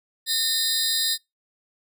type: tone cluster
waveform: sawtooth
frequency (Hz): 1818 / 3722 / 4072 / 4896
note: A#6 / A#7 / C8 / D#8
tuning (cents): -44 / -3 / -48 / -29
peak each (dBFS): -29 / -22 / -23 / -25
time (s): 0.26-1.18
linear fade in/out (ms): 50
effects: noise-tail reverb RT60 0.2 s tail -25 dB re dry